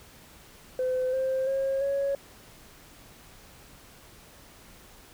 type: tone with pitch steps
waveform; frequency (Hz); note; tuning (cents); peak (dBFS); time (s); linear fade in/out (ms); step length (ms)
sine; 511 / 525.4 / 540.1 / 555.3; C5 / C5 / C#5 / C#5; -41 / +7 / -45 / +3; -23; 0.79-2.15; 2; 340
effects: tanh soft clip ceiling -22 dBFS + pink hiss -52 dBFS RMS until 5.13 s